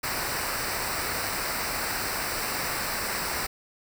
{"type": "noise with comb filter", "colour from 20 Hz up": "pink", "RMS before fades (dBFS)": -30, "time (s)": [0.03, 3.47], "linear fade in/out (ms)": 10, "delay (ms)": 0.3, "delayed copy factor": -0.7, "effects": []}